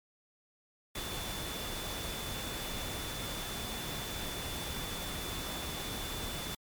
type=tone in noise; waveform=sine; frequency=3494 Hz; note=A7; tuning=13 cents flat; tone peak=-44 dBFS; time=0.95-6.55 s; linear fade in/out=5 ms; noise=pink; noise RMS=-39 dBFS; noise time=0.95-6.55 s; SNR=-8 dB; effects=MP3 96 kbps